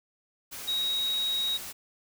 sine tone in noise, 3800 Hz, A#7, 33 cents sharp, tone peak -26 dBFS, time 0.67-1.58 s, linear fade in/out 20 ms, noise white, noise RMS -40 dBFS, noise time 0.51-1.73 s, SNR +11 dB, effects none

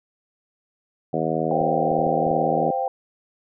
harmonic tone, 80.1 Hz, E2, 49 cents flat, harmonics 2 / 3 / 4 / 5 / 6 / 7 / 8 / 9, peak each -29 / -29 / -29 / -29 / -29 / -29 / -29 / -29 dBFS, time 1.13-2.71 s, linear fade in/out 5 ms
sine chord, C suspended fourth, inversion none, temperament equal, 523.3 / 698.5 / 784 Hz, C5 / F5 / G5, 0 / 0 / 0 cents, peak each -26 / -28 / -24 dBFS, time 1.51-2.88 s, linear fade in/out 2 ms
clicks, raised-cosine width 3 ms, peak -27 dBFS, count 6, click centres 1.612 / 1.915 / 1.992 / 2.067 / 2.268 / 2.31 s
effects none

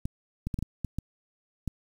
clicks, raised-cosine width 5 ms, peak -18 dBFS, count 8, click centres 0.055 / 0.47 / 0.542 / 0.589 / 0.626 / 0.847 / 0.986 / 1.677 s, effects 8-bit

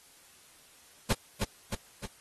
pink noise with echo, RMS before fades -26 dBFS, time 1.1-1.13 s, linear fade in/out 5 ms, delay 310 ms, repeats 3, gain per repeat -4 dB, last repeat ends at 2.06 s, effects white hiss -58 dBFS RMS until 2.2 s + AAC 32 kbps

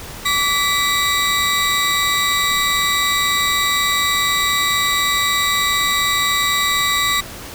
35% pulse tone cluster, 1153 / 1984 / 3804 Hz, D6 / B6 / A#7, -32 / +7 / +34 cents, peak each -18 dBFS, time 0.25-7.21 s, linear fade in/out 10 ms, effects pink hiss -33 dBFS RMS until 7.54 s

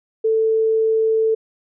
sine tone, 443.2 Hz, A4, 13 cents sharp, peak -14 dBFS, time 0.24-1.35 s, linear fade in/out 10 ms, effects none

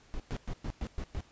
brown noise bursts, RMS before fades -35 dBFS, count 7, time 0.14-1.206 s, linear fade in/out 0 ms, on 58 ms, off 110 ms, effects pink hiss -61 dBFS RMS until 1.31 s + resampled to 16000 Hz

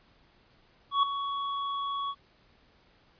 square tone with ADSR envelope, 1119 Hz, C#6, 16 cents sharp, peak -20 dBFS, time 0.91-2.15 s, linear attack 120 ms, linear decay 4 ms, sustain -11 dB, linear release 54 ms, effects pink hiss -63 dBFS RMS until 3.19 s + resampled to 11025 Hz

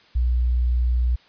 sine tone, 60.9 Hz, B1, 24 cents flat, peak -17 dBFS, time 0.15-1.16 s, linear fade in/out 10 ms, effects white hiss -54 dBFS RMS until 1.28 s + resampled to 11025 Hz

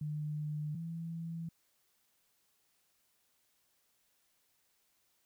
sine tone pair in turn, 150.7 / 165.72 Hz, D3 / E3, +45 / +9 cents, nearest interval major second, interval 164 cents, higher second, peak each -35 / -38 dBFS, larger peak first, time 0.01-0.75 / 0.75-1.49 s, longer neither, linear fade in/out 5 ms, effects white hiss -75 dBFS RMS until 5.25 s

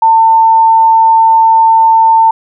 sine tone, 898 Hz, A5, 35 cents sharp, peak -3 dBFS, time 0.02-2.31 s, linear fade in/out 5 ms, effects none

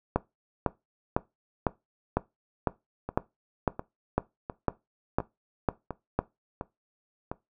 two click trains, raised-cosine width 1 ms, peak -19 / -9 dBFS, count 7 / 13, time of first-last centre 3.09-7.315 / 0.16-6.19 s, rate 1.42 / 1.99 Hz, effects noise-tail reverb RT60 0.2 s tail -19 dB re dry

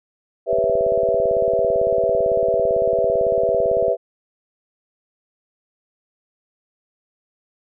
sine chord, C# half-diminished seventh, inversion second, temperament equal with one note detuned, 399.5 / 493.9 / 554.4 / 659.3 Hz, G4 / B4 / C#5 / E5, +33 / 0 / 0 / 0 cents, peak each -24 / -20 / -23 / -19 dBFS, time 0.46-3.97 s, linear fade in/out 50 ms
click train, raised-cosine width 3 ms, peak -21 dBFS, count 61, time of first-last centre 0.53-3.882 s, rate 17.9 Hz
effects none

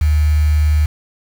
sine tone with quantisation, 75.7 Hz, D#2, 47 cents flat, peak -10 dBFS, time 0.01-0.86 s, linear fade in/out 5 ms, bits 5, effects none

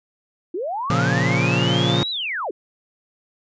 sine linear two-way sweep, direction up then down, 317.7 to 3984 to 317.7 Hz, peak -23 dBFS, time 0.54-2.51 s, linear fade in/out 5 ms, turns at 2.11 s
sawtooth chord, Bb minor, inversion none, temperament equal, 116.54 / 138.59 / 174.61 Hz, Bb2 / Db3 / F3, 0 / 0 / 0 cents, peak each -18 dBFS, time 0.9-2.03 s, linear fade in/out 0 ms
effects resampled to 16000 Hz

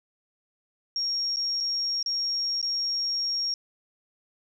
sine tone with dropouts, 5570 Hz, F8, 5 cents flat, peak -25 dBFS, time 0.96-3.54 s, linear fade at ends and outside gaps 1 ms, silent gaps 1.361-1.369 / 1.604-1.607 / 2.028-2.061 / 2.615-2.627 s, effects 10-bit

